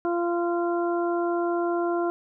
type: harmonic tone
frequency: 345 Hz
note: F4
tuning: 21 cents flat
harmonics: 1 / 2 / 3 / 4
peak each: -24 / -29 / -34 / -35 dBFS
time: 0.05-2.1 s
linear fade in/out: 0 ms
effects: none